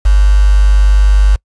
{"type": "tone with quantisation", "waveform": "sine", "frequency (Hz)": 49.91, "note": "G1", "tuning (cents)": 32, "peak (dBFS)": -4, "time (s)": [0.05, 1.36], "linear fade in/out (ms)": 10, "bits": 4, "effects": ["noise-tail reverb RT60 0.1 s tail -26 dB re dry", "resampled to 22050 Hz"]}